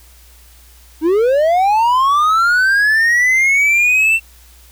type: linear sweep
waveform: triangle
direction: up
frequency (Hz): 300 to 2705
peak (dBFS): -8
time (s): 1.01-4.2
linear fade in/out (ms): 50
effects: added 60 Hz sine -43 dBFS peak until 4.71 s + white hiss -47 dBFS RMS until 4.71 s